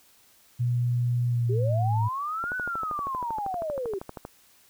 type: tone with pitch glide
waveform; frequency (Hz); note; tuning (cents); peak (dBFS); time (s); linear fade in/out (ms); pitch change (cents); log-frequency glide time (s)
sine; 121.5 to 109.5; B2 to A2; -28 to -8; -22; 0.59-2.09; 20; -180; 1.27-1.97
type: linear two-way sweep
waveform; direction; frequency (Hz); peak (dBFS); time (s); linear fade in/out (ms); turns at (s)
sine; up then down; 368.1 to 1510 to 368.1; -28; 1.49-3.99; 10; 2.56
type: click train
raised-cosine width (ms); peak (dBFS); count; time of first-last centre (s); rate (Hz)
1; -22; 24; 2.44-4.251; 12.7
effects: white hiss -59 dBFS RMS until 4.69 s